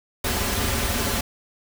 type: noise with comb filter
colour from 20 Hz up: pink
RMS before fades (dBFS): -24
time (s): 0.24-1.21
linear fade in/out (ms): 5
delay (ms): 6.3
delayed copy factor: -0.8
effects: none